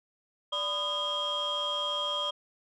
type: tone cluster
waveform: sine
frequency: 585 / 1003 / 1233 / 3233 Hz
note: D5 / B5 / D#6 / G#7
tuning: -7 / +26 / -16 / -47 cents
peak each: -35 / -36 / -36 / -29 dBFS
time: 0.52-2.31 s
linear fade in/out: 10 ms
effects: tanh soft clip ceiling -24 dBFS